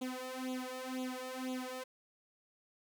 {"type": "tone with flanger", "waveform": "sawtooth", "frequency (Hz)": 256.3, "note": "C4", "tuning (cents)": -36, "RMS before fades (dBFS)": -41, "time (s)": [0.01, 1.84], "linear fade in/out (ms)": 10, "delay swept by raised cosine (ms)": [0.28, 2.28], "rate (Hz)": 2, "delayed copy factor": 0.95, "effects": []}